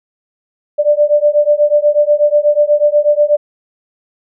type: beating tone pair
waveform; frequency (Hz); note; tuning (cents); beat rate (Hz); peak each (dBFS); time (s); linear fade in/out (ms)
sine; 587.3 / 595.5; D5 / D5; 0 / +24; 8.2; -11; 0.78-3.37; 20
effects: none